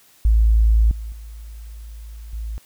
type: tone with level steps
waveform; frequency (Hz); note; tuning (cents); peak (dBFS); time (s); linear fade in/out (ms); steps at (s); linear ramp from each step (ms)
sine; 55; A1; 0; -11 / -27 / -33 / -25; 0.25-2.58; 0; 0.91 / 1.12 / 2.33; 2
effects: white hiss -53 dBFS RMS until 2.65 s